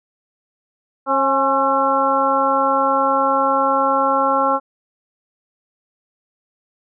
harmonic tone with a mistuned harmonic, 270 Hz, C#4, 45 cents flat, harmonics 1 / 2 / 3 / 4 / 5, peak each -25 / -20 / -20 / -19 / -20 dBFS, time 1.06-4.6 s, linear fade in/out 50 ms, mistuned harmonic 3, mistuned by +43 cents, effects none

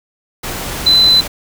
sine tone in noise, 4027 Hz, B7, 33 cents sharp, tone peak -6 dBFS, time 0.86-1.21 s, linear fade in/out 10 ms, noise pink, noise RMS -23 dBFS, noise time 0.43-1.28 s, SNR +14 dB, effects none

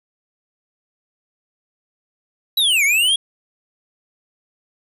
square linear two-way sweep, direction down then up, 3983 to 2142 to 3351 Hz, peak -14 dBFS, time 2.57-3.16 s, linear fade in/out 5 ms, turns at 2.84 s, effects resampled to 32000 Hz + 9-bit

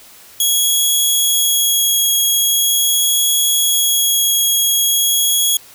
10% pulse tone with vibrato, 3322 Hz, G#7, in tune, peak -5 dBFS, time 0.4-5.57 s, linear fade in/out 2 ms, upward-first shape sine, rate 0.42 Hz, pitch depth 8 cents each way, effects white hiss -42 dBFS RMS until 5.74 s

